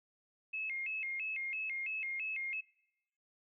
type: tone with vibrato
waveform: sine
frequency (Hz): 2350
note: D7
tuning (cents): +1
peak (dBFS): -36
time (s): 0.53-2.61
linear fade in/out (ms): 10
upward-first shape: square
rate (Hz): 3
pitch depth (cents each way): 170
effects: noise-tail reverb RT60 1.0 s tail -24 dB re dry